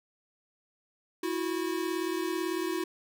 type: tone pair together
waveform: square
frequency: 327.3 / 365.3 Hz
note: E4 / F#4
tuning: -12 / -22 cents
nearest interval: major second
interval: 190 cents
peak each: -33 / -33 dBFS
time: 1.23-2.84 s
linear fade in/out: 5 ms
effects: none